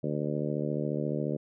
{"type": "harmonic tone", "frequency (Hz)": 74.3, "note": "D2", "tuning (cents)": 21, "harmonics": [2, 3, 4, 5, 6, 7, 8], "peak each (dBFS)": [-33, -35, -36, -37, -38, -38, -39], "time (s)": [0.03, 1.37], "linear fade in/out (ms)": 10, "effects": []}